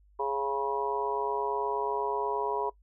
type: harmonic tone with a mistuned harmonic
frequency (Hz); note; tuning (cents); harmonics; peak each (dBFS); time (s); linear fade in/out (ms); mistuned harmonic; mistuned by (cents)
138.59; C#3; 0; 3 / 4 / 5 / 6 / 7 / 8; -32 / -40 / -38 / -40 / -31 / -43; 0.19-2.7; 10; 8; -48
effects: noise-tail reverb RT60 0.1 s tail -21 dB re dry + added 50 Hz sine -58 dBFS peak until 2.82 s

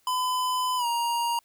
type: tone with pitch glide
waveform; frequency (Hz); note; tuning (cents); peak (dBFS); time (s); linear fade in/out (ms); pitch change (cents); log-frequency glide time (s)
square; 1009 to 941.4; B5 to A#5; +37 to +17; -25; 0.07-1.39; 2; -120; 0.77-0.86
effects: white hiss -66 dBFS RMS until 1.44 s

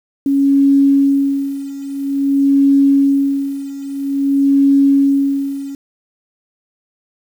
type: tone with tremolo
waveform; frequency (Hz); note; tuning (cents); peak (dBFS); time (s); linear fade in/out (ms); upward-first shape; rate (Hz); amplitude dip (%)
sine; 277.2; C#4; 0; -7; 0.26-5.75; 2; sine; 0.5; 85
effects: 7-bit

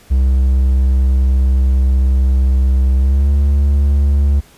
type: tone with pitch glide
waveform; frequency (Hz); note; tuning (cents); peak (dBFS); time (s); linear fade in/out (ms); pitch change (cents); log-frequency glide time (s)
triangle; 65.41 to 70.51; C2 to C#2; 0 to +30; -7; 0.1-4.41; 20; +130; 2.96-3.3
effects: pink hiss -46 dBFS RMS until 4.57 s + resampled to 32000 Hz

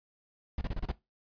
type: noise bursts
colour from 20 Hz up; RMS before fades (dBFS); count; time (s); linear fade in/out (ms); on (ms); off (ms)
brown; -32; 6; 0.58-0.916; 2; 31; 30
effects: noise-tail reverb RT60 0.2 s tail -18 dB re dry + resampled to 11025 Hz

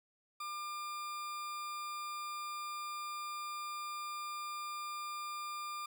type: tone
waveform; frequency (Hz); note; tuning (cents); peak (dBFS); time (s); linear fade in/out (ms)
40% pulse; 1200; D6; +37; -39; 0.4-5.86; 5
effects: none

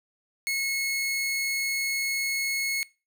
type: tone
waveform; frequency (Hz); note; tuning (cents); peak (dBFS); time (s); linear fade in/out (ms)
sawtooth; 2181; C#7; -29; -22; 0.47-2.83; 0
effects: noise-tail reverb RT60 0.3 s tail -23 dB re dry

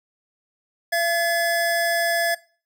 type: tone pair together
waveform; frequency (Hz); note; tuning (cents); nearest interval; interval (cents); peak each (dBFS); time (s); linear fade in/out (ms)
square; 678.2 / 1709; E5 / G#6; +49 / +49; octave + major third; 1600; -23 / -22; 0.92-2.35; 10
effects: noise-tail reverb RT60 0.4 s tail -21 dB re dry

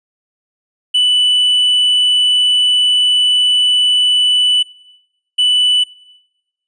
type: tone bursts at uneven times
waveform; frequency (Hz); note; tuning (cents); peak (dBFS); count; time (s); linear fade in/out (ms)
triangle; 2979; F#7; +11; -8; 2; 0.94-4.63 / 5.38-5.84; 10
effects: noise-tail reverb RT60 1.0 s tail -22 dB re dry + resampled to 22050 Hz

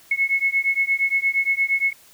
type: beating tone pair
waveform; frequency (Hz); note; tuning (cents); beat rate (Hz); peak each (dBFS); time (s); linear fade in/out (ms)
sine; 2185 / 2193.6; C#7 / C#7; -26 / -19; 8.6; -21; 0.11-1.93; 5
effects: white hiss -51 dBFS RMS until 2.13 s

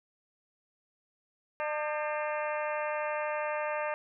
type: harmonic tone with a mistuned harmonic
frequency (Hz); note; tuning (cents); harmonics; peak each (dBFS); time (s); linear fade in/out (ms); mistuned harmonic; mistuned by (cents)
301; D4; +43; 2 / 3 / 4 / 5 / 6 / 7 / 8 / 9; -33 / -37 / -39 / -41 / -43 / -44 / -45 / -46; 1.6-3.94; 0; 5; +86
effects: none

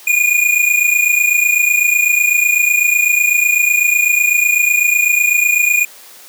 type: tone pair together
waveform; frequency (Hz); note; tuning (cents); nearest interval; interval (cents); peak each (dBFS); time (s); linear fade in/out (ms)
square; 2426 / 2454; D#7 / D#7; -44 / -25; unison; 19; -14; 0.07-5.85; 5
effects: white hiss -39 dBFS RMS until 6.28 s + high-pass 300 Hz 12 dB/octave

